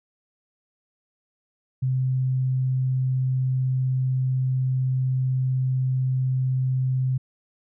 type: tone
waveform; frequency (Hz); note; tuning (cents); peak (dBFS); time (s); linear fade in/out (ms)
sine; 129.7; C3; -15; -20; 1.82-7.18; 10
effects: none